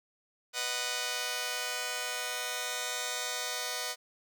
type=chord; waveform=5% pulse; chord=B major; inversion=none; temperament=just; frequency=493.9 / 617.4 / 740.8 Hz; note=B4 / D#5 / F#5; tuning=0 / -14 / +2 cents; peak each=-26 dBFS; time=0.53-3.96 s; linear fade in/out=50 ms; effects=none